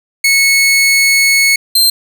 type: tone pair in turn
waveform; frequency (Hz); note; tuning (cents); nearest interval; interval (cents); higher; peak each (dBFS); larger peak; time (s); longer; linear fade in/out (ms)
sawtooth; 2200 / 4153; C#7 / C8; -14 / -14; major seventh; 1100; second; -4; neither; 0.24-1.56 / 1.75-1.9; first; 5
effects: none